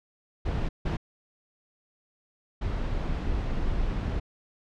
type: noise bursts at uneven times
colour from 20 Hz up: brown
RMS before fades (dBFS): -28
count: 3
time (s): 0.45-0.69 / 0.85-0.97 / 2.61-4.2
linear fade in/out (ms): 10
effects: low-pass 4000 Hz 12 dB/octave